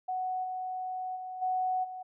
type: tone with level steps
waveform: sine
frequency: 742 Hz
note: F#5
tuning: 5 cents sharp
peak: -30 / -33 / -37 / -27 / -38 dBFS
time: 0.08-2.03 s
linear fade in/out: 10 ms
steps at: 0.43 / 1.15 / 1.41 / 1.83 s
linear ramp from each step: 20 ms
effects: none